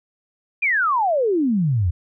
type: exponential sweep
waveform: sine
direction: down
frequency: 2488 to 79.9 Hz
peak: -16 dBFS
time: 0.62-1.91 s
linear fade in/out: 10 ms
effects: none